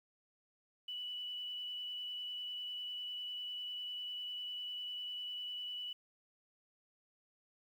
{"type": "tone with vibrato", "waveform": "sine", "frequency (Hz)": 2960, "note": "F#7", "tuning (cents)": 0, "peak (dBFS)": -40, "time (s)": [0.88, 5.93], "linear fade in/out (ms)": 5, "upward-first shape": "sine", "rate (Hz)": 10, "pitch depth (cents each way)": 11, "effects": ["11-bit"]}